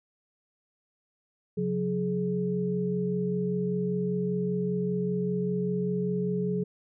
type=tone cluster; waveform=sine; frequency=136.1 / 181.2 / 421.7 Hz; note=C#3 / F#3 / G#4; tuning=-31 / -36 / +26 cents; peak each=-35 / -28 / -30 dBFS; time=1.57-6.64 s; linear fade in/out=10 ms; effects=none